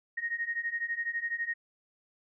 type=beating tone pair; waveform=sine; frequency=1859 / 1871 Hz; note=A#6 / A#6; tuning=-5 / +6 cents; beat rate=12 Hz; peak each=-35 / -33 dBFS; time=0.17-1.54 s; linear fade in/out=10 ms; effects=none